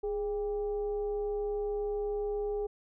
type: tone with frequency modulation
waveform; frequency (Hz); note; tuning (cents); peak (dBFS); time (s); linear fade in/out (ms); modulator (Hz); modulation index
sine; 415.3; G#4; 0; -30; 0.03-2.67; 10; 379; 0.42
effects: none